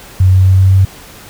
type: tone with pitch steps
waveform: sine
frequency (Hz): 93.2 / 93.79 / 94.39 / 94.99 / 95.6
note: F#2 / F#2 / F#2 / F#2 / G2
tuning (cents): +13 / +24 / +35 / +46 / -43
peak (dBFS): -4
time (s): 0.2-0.85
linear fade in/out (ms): 5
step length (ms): 130
effects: pink hiss -35 dBFS RMS until 1.29 s